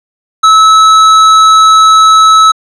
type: tone with tanh clipping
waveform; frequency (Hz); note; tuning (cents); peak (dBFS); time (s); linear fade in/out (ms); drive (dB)
sine; 1300; E6; -24; -3; 0.43-2.52; 10; 14
effects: low-pass 8000 Hz 12 dB/octave